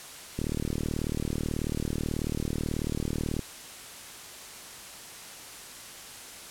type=click train; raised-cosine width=3 ms; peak=-17 dBFS; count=116; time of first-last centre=0.39-3.393 s; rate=38.3 Hz; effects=white hiss -44 dBFS RMS until 6.5 s + low-pass 11000 Hz 12 dB/octave